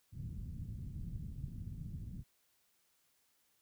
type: low-pass noise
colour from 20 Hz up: white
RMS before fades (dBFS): -44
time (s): 0.12-2.24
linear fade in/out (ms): 50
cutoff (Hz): 160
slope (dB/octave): 24
effects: white hiss -75 dBFS RMS until 3.61 s